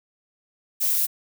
violet noise, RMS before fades -22 dBFS, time 0.8-1.07 s, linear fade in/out 20 ms, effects none

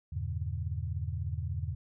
sine chord, E diminished seventh, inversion none, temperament just, 82.41 / 98.89 / 118.67 / 142.4 Hz, E2 / G2 / Bb2 / Db3, 0 / +16 / +31 / +47 cents, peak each -35 / -37 / -40 / -40 dBFS, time 0.12-1.75 s, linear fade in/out 10 ms, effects none

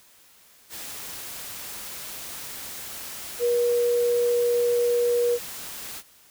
sine tone in noise, 480 Hz, B4, 49 cents flat, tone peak -19 dBFS, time 3.39-5.39 s, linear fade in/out 50 ms, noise white, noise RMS -37 dBFS, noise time 0.69-6.03 s, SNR +15 dB, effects white hiss -55 dBFS RMS until 6.3 s

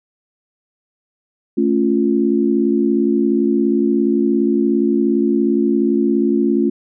sine chord, A augmented, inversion none, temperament equal, 220 / 277.2 / 349.2 Hz, A3 / C#4 / E#4, 0 / 0 / 0 cents, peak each -17 dBFS, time 1.57-6.7 s, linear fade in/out 10 ms, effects none

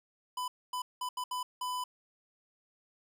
square tone bursts at uneven times, 1000 Hz, B5, 21 cents sharp, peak -34 dBFS, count 6, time 0.37-0.48 / 0.73-0.82 / 1.01-1.09 / 1.17-1.24 / 1.31-1.43 / 1.61-1.84 s, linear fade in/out 5 ms, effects 11-bit

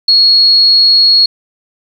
sine tone, 4322 Hz, C#8, 45 cents flat, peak -4 dBFS, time 0.08-1.26 s, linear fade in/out 5 ms, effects 7-bit

